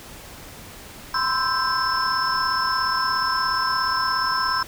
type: tone cluster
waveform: sine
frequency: 1014 / 1051 / 1321 / 1577 / 5280 Hz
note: B5 / C6 / E6 / G6 / E8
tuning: +45 / +7 / +3 / +10 / +2 cents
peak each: -26 dBFS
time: 1.14-4.63 s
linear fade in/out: 5 ms
effects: tanh soft clip ceiling -8 dBFS + pink hiss -41 dBFS RMS until 4.67 s